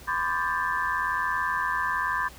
sine tone cluster, 1007 / 1088 / 1186 / 1587 / 1754 Hz, B5 / C#6 / D6 / G6 / A6, +33 / -33 / +17 / +21 / -6 cents, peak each -29 / -33 / -33 / -30 / -31 dBFS, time 0.07-2.29 s, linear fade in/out 20 ms, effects added 60 Hz sine -48 dBFS peak until 2.38 s + pink hiss -48 dBFS RMS until 2.38 s

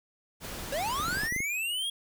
pink noise, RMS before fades -39 dBFS, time 0.4-1.3 s, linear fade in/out 50 ms
square linear sweep, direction up, 523.3 to 3322 Hz, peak -30 dBFS, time 0.72-1.9 s, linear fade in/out 5 ms
clicks, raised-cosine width 3 ms, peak -25 dBFS, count 8, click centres 1 / 1.083 / 1.128 / 1.171 / 1.235 / 1.324 / 1.363 / 1.404 s
violet noise with exponential growth, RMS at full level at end -40 dBFS, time 1.24-1.37 s, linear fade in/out 1 ms, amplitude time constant 27 ms
effects none

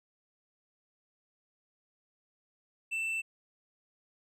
sine tone with tanh clipping, 2665 Hz, E7, 18 cents sharp, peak -32 dBFS, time 2.91-3.22 s, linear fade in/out 20 ms, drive 5 dB, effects none

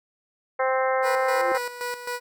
harmonic tone, 261.6 Hz, C4, in tune, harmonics 2 / 3 / 4 / 5 / 6 / 7 / 8, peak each -23 / -27 / -29 / -31 / -33 / -34 / -35 dBFS, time 0.59-1.58 s, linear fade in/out 10 ms
15% pulse tone with tremolo, 488.6 Hz, B4, 19 cents flat, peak -21 dBFS, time 1.02-2.2 s, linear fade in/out 50 ms, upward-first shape square, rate 3.8 Hz, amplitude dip 65%
triangle tone with exponential growth, 349.3 Hz, F4, in tune, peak -26 dBFS, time 1.21-1.52 s, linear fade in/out 1 ms, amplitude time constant 67 ms
effects none

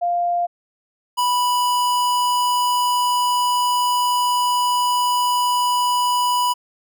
sine / square tone pair in turn, 698.5 / 984.4 Hz, F5 / B5, 0 / -6 cents, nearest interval tritone, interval 594 cents, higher second, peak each -17 dBFS, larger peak neither, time 0.01-0.47 / 1.17-6.54 s, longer second, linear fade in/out 20 ms, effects none

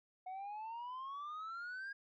sine exponential sweep, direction up, 733 to 1638 Hz, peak -40 dBFS, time 0.26-1.93 s, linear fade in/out 10 ms, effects tanh soft clip ceiling -42 dBFS

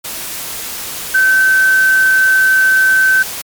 sine tone in noise, 1538 Hz, G6, 33 cents flat, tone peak -7 dBFS, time 1.14-3.23 s, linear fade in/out 10 ms, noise white, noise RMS -24 dBFS, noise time 0.04-3.42 s, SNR +14 dB, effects MP3 96 kbps

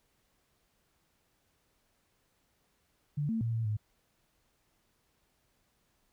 sine tone with pitch steps, 146.4 / 225 / 115 / 113.5 / 106.5 Hz, D3 / A3 / A#2 / A#2 / G#2, -5 / +39 / -23 / -46 / +44 cents, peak -29 dBFS, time 3.17-3.77 s, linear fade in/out 10 ms, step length 120 ms, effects pink hiss -74 dBFS RMS until 6.12 s

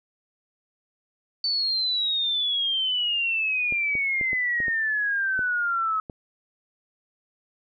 sine exponential sweep, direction down, 4543 to 1279 Hz, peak -22 dBFS, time 1.44-6 s, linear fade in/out 2 ms
clicks, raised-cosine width 2 ms, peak -23 dBFS, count 8, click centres 3.724 / 3.953 / 4.212 / 4.331 / 4.603 / 4.682 / 5.392 / 6.098 s
effects none

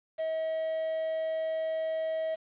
triangle tone, 640 Hz, D#5, 49 cents sharp, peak -27 dBFS, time 0.18-2.36 s, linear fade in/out 20 ms, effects resampled to 8000 Hz + 9-bit

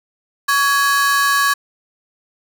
45% pulse ring-modulated tone, 1396.9 Hz, F6, in tune, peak -10 dBFS, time 0.48-1.54 s, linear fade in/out 10 ms, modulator 270 Hz, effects none

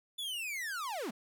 45% pulse linear sweep, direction down, 3520 to 181.6 Hz, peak -36 dBFS, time 0.18-1.11 s, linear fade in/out 10 ms, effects none

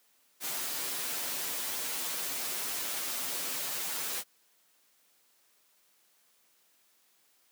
white noise with comb filter, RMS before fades -35 dBFS, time 0.4-4.24 s, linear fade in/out 50 ms, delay 9.4 ms, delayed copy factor -0.75, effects white hiss -68 dBFS RMS until 7.51 s + high-pass 200 Hz 12 dB/octave

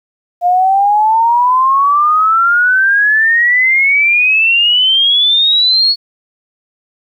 sine exponential sweep, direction up, 698.5 to 4406 Hz, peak -7 dBFS, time 0.41-5.96 s, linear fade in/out 50 ms, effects 8-bit

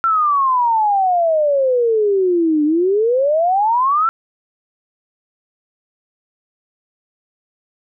sine exponential two-way sweep, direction down then up, 1365 to 293.7 to 1365 Hz, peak -12 dBFS, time 0.04-4.09 s, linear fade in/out 0 ms, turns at 2.64 s, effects none

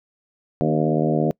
harmonic tone with a mistuned harmonic, 77.78 Hz, D#2, in tune, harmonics 2 / 3 / 4 / 5 / 6 / 7 / 8 / 9, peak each -22 / -24 / -25 / -26 / -27 / -27 / -28 / -29 dBFS, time 0.61-1.31 s, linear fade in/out 0 ms, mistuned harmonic 4, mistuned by -29 cents, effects noise-tail reverb RT60 0.1 s tail -26 dB re dry

